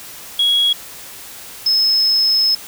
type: tone pair in turn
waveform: sine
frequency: 3322 / 5186 Hz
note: G#7 / E8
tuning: 0 / -29 cents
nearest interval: minor sixth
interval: 771 cents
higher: second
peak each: -10 dBFS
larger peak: neither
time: 0.39-0.73 / 1.66-2.55 s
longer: second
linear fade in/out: 5 ms
effects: tanh soft clip ceiling -9 dBFS + white hiss -35 dBFS RMS until 2.67 s